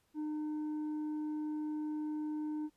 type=tone with tanh clipping; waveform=sine; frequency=304.2 Hz; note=D#4; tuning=39 cents flat; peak=-36 dBFS; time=0.14-2.7 s; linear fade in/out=50 ms; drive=4 dB; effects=pink hiss -75 dBFS RMS until 2.76 s + resampled to 32000 Hz